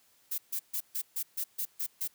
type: noise bursts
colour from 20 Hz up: violet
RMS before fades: -33 dBFS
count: 9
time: 0.31-2.078 s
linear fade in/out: 10 ms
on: 72 ms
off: 140 ms
effects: white hiss -66 dBFS RMS until 2.14 s + high-pass 60 Hz 12 dB/octave